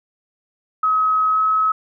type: tone with pitch glide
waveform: sine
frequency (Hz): 1275 to 1283.9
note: D#6 to E6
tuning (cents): +42 to -46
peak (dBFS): -14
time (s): 0.83-1.72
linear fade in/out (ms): 5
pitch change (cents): +12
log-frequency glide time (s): 1.31-1.39
effects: none